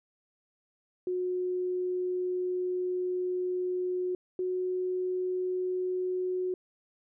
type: tone pair in turn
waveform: sine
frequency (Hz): 363.7 / 366.9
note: F#4 / F#4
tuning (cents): -30 / -15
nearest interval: unison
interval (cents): 15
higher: second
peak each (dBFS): -28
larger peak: neither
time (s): 1.07-4.15 / 4.39-6.54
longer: first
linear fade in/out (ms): 2
effects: none